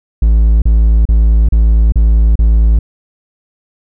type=tone bursts; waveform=triangle; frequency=55 Hz; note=A1; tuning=in tune; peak=-3 dBFS; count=6; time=0.22-2.79 s; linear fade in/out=5 ms; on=400 ms; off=34 ms; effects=none